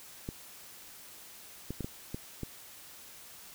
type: clicks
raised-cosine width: 3 ms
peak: -23 dBFS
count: 6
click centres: 0.289 / 1.706 / 1.807 / 1.845 / 2.145 / 2.433 s
effects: white hiss -51 dBFS RMS until 3.54 s